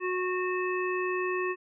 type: harmonic tone with a mistuned harmonic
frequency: 365.5 Hz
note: F#4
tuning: 21 cents flat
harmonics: 1 / 3 / 5 / 7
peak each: -29 / -34 / -36 / -37 dBFS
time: 0-1.56 s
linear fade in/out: 50 ms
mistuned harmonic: 7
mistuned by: +29 cents
effects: none